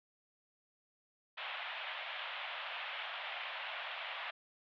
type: band-pass noise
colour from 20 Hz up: white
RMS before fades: -43 dBFS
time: 1.37-4.31 s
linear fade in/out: 10 ms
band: 600 to 3400 Hz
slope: 48 dB/octave
effects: none